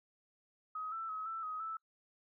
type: tone with pitch steps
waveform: sine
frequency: 1264 / 1330 / 1277 / 1328 / 1260 / 1316 Hz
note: D#6 / E6 / D#6 / E6 / D#6 / E6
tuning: +27 / +15 / +45 / +12 / +21 / -3 cents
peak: -38 dBFS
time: 0.75-1.77 s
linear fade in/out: 5 ms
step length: 170 ms
effects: noise-tail reverb RT60 0.1 s tail -26 dB re dry